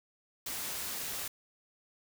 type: noise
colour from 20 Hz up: white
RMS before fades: -38 dBFS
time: 0.46-1.28 s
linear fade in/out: 5 ms
effects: none